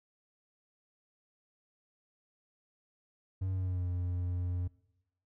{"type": "tone with pitch glide", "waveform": "triangle", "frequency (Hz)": [94.4, 89.1], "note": ["F#2", "F2"], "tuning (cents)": [35, 35], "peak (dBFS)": -29, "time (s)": [3.41, 4.68], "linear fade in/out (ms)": 10, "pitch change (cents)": -100, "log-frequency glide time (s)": [3.52, 3.86], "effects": ["noise-tail reverb RT60 0.9 s tail -21 dB re dry"]}